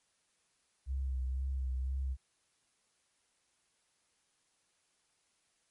sine tone with vibrato, 65.41 Hz, C2, in tune, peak -32 dBFS, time 0.86-2.17 s, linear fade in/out 50 ms, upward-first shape sine, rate 2 Hz, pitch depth 41 cents each way, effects white hiss -75 dBFS RMS until 5.7 s + MP3 48 kbps

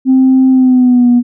sine tone with pitch glide, 261.6 to 242.7 Hz, C4 to B3, 0 to -30 cents, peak -3 dBFS, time 0.05-1.23 s, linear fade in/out 50 ms, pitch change -130 cents, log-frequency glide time 0.5-1.09 s, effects tanh soft clip ceiling -1 dBFS

